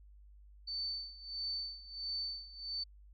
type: tone with tremolo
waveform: sine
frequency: 4534 Hz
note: C#8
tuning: 38 cents sharp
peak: -35 dBFS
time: 0.67-2.84 s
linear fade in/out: 10 ms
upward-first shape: sine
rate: 1.5 Hz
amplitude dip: 85%
effects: added 50 Hz sine -55 dBFS peak until 3.13 s